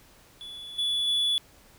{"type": "tone with level steps", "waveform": "triangle", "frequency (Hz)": 3430, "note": "A7", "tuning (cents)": -45, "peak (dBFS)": [-37, -23, -21], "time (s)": [0.41, 1.38], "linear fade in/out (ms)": 0, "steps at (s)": [0.78, 1.07], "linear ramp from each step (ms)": 10, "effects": ["pink hiss -56 dBFS RMS until 1.78 s"]}